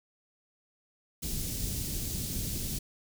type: band-stop noise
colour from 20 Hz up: pink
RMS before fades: -34 dBFS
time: 1.22-2.79 s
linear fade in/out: 10 ms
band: 230 to 5200 Hz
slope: 12 dB/octave
effects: none